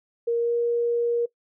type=tone with pitch glide; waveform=sine; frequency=468.1 to 472.7 Hz; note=A#4 to A#4; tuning=+7 to +24 cents; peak=-20 dBFS; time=0.27-1.26 s; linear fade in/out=10 ms; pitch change=+17 cents; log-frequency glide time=0.38-0.53 s; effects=noise-tail reverb RT60 0.1 s tail -20 dB re dry